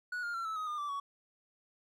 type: tone with pitch steps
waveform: triangle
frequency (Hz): 1466 / 1411.2 / 1358.4 / 1307.6 / 1258.7 / 1211.6 / 1166.3 / 1122.6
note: F#6 / F6 / F6 / E6 / D#6 / D#6 / D6 / C#6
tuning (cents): -16 / +18 / -48 / -14 / +20 / -46 / -12 / +22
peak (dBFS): -33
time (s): 0.12-1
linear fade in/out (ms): 5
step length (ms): 110
effects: none